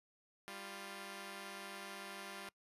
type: tone pair together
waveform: 5% pulse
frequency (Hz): 197.97 / 349.2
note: G3 / F4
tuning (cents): +17 / 0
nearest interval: minor seventh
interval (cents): 983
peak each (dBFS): -38 / -38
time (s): 0.48-2.49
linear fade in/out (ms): 0
effects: noise-tail reverb RT60 0.1 s tail -23 dB re dry + resampled to 32000 Hz